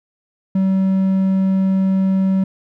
triangle tone, 191 Hz, G3, 45 cents flat, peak -11 dBFS, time 0.55-2.44 s, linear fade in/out 5 ms, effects none

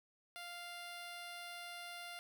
10% pulse tone, 698 Hz, F5, 1 cent flat, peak -38 dBFS, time 0.36-2.19 s, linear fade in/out 0 ms, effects none

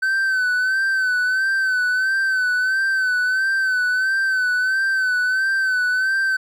triangle tone with vibrato, 1527 Hz, G6, 46 cents flat, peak -15 dBFS, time 0.02-6.37 s, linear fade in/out 10 ms, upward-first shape sine, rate 1.5 Hz, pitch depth 50 cents each way, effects none

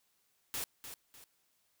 white noise with echo, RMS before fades -38 dBFS, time 0.54-0.64 s, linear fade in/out 0 ms, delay 300 ms, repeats 2, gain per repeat -9 dB, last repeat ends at 1.24 s, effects white hiss -75 dBFS RMS until 1.8 s

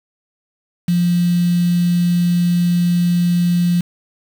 sine tone with quantisation, 174.61 Hz, F3, in tune, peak -12 dBFS, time 0.88-3.81 s, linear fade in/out 5 ms, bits 5, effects none

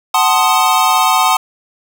square chord, F# diminished seventh, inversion none, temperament equal with one note detuned, 749.9 / 880 / 1046.5 / 1244.5 Hz, F#5 / A5 / C6 / Eb6, +23 / 0 / 0 / 0 cents, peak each -16 dBFS, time 0.14-1.37 s, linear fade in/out 5 ms, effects none

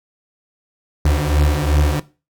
35% pulse beating tone pair, 72.5 / 75.2 Hz, D2 / D2, -22 / +42 cents, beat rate 2.7 Hz, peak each -15 dBFS, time 1.05-2 s, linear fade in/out 5 ms, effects noise-tail reverb RT60 0.3 s tail -18 dB re dry

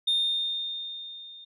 sine tone with level ramp, 3643 Hz, A#7, 41 cents flat, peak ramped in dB -19 to -44 dBFS, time 0.07-1.45 s, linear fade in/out 10 ms, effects tanh soft clip ceiling -19 dBFS

